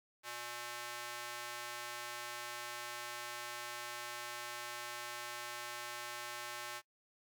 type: tone with high-pass filter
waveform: square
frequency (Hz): 120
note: B2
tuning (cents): -49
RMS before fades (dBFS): -45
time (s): 0.23-6.82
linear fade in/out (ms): 50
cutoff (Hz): 1100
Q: 0.76
effects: noise-tail reverb RT60 0.1 s tail -22 dB re dry + Opus 48 kbps